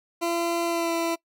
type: tone with pitch glide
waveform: 20% pulse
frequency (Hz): 339.8 to 334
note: F4 to E4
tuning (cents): -47 to +23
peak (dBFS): -19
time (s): 0.21-1.16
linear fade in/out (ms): 20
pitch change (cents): -30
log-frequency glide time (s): 0.65-0.93
effects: noise-tail reverb RT60 0.1 s tail -23 dB re dry